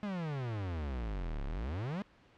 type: exponential two-way sweep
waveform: 45% pulse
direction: down then up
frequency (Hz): 213.6 to 32.94 to 213.6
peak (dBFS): -35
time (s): 0.03-2.02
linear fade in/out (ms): 0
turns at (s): 1.45
effects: pink hiss -63 dBFS RMS until 2.37 s + low-pass 3000 Hz 12 dB/octave

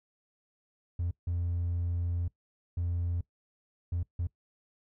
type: tone bursts at uneven times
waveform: triangle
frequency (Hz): 86.7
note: F2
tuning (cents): -12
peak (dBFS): -26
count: 5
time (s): 0.99-1.11 / 1.27-2.28 / 2.77-3.21 / 3.92-4.03 / 4.19-4.27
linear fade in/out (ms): 5
effects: noise-tail reverb RT60 0.1 s tail -21 dB re dry + tanh soft clip ceiling -23 dBFS

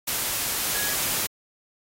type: tone in noise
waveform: sine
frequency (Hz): 1670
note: G#6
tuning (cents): +9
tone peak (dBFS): -32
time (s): 0.74-0.94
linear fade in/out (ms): 10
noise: white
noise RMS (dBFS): -26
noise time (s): 0.07-1.27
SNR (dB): -9
effects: AAC 48 kbps

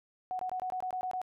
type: tone bursts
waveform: sine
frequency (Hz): 740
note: F#5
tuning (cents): 0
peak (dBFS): -32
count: 9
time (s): 0.31-1.216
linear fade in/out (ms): 0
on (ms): 82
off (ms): 21
effects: none

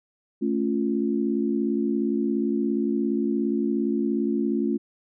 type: chord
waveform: sine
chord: A augmented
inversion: none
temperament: equal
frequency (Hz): 220 / 277.2 / 349.2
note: A3 / C#4 / E#4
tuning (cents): 0 / 0 / 0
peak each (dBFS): -25 / -26 / -27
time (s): 0.41-4.78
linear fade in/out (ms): 20
effects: none

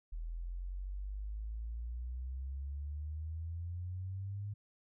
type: exponential sweep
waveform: sine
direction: up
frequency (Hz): 40.2 to 103.83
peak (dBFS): -38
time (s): 0.12-4.54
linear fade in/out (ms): 10
effects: none

